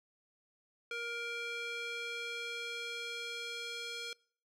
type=tone with band-pass filter sweep; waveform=square; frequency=470 Hz; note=A#4; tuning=14 cents sharp; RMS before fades=-41 dBFS; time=0.91-4.13 s; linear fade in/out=2 ms; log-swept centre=2200 to 3800 Hz; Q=1.4; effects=noise-tail reverb RT60 0.5 s tail -25 dB re dry